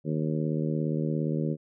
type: harmonic tone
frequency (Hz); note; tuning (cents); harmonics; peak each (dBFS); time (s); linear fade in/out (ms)
77.3; D#2; -11; 2 / 3 / 4 / 5 / 6 / 7; -28 / -32 / -34 / -36 / -38 / -39; 0.04-1.57; 50
effects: none